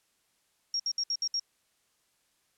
sine tone bursts, 5580 Hz, F8, 2 cents flat, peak -27 dBFS, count 6, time 0.74-1.396 s, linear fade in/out 2 ms, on 56 ms, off 64 ms, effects white hiss -72 dBFS RMS until 2.57 s + low-pass 11000 Hz 12 dB/octave

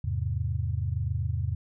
sine chord, E augmented, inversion none, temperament equal, 82.41 / 103.83 / 130.81 Hz, E2 / G#2 / B#2, 0 / 0 / 0 cents, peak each -30 / -30 / -32 dBFS, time 0.04-1.55 s, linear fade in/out 5 ms, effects none

